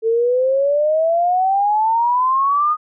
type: exponential sweep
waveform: sine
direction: up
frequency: 442.5 to 1244.5 Hz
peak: -13 dBFS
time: 0.02-2.77 s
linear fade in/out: 50 ms
effects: none